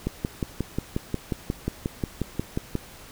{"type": "click train", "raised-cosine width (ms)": 3, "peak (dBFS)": -12, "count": 16, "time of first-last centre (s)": [0.07, 2.753], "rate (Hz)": 5.59, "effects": ["pink hiss -46 dBFS RMS until 3.11 s"]}